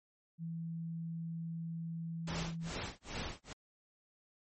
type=tone; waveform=sine; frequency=165.4 Hz; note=E3; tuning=6 cents sharp; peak=-38 dBFS; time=0.38-2.73 s; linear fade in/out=50 ms
type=noise with tremolo; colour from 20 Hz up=pink; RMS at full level=-39 dBFS; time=2.27-3.53 s; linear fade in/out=5 ms; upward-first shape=sine; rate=2.4 Hz; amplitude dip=100%
effects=MP3 32 kbps